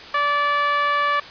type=tone with band-pass filter; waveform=10% pulse; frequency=580 Hz; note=D5; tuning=22 cents flat; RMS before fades=-20 dBFS; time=0.14-1.2 s; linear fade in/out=5 ms; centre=1200 Hz; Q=1.9; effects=white hiss -38 dBFS RMS until 1.3 s + resampled to 11025 Hz